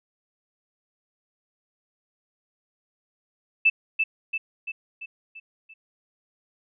sine tone with echo, 2637 Hz, E7, in tune, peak -14 dBFS, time 3.65-3.7 s, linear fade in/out 10 ms, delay 340 ms, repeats 6, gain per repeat -5 dB, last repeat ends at 5.74 s, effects none

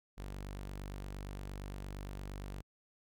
sawtooth tone, 48.67 Hz, G1, 12 cents flat, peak -38 dBFS, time 0.17-2.62 s, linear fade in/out 20 ms, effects Opus 48 kbps

